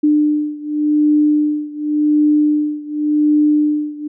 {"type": "beating tone pair", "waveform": "sine", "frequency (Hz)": [299.1, 299.99], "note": ["D4", "D4"], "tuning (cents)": [32, 37], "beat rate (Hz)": 0.89, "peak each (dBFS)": [-14, -16], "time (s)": [0.03, 4.08], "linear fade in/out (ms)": 10, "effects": []}